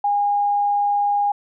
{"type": "tone", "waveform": "sine", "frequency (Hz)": 816, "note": "G#5", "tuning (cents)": -31, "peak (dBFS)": -16, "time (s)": [0.04, 1.32], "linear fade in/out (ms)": 5, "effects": []}